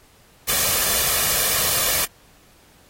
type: noise with comb filter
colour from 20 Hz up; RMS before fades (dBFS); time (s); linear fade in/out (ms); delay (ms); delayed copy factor
white; -20; 0.47-2.06; 20; 1.7; +0.5
effects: pink hiss -54 dBFS RMS until 2.89 s + AAC 48 kbps